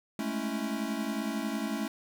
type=chord; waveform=square; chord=A major seventh; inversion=third; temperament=equal with one note detuned; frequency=209 / 220 / 277.2 / 329.6 Hz; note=G#3 / A3 / C#4 / E4; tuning=+11 / 0 / 0 / 0 cents; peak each=-39 / -35 / -37 / -40 dBFS; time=0.19-1.88 s; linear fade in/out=2 ms; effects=11-bit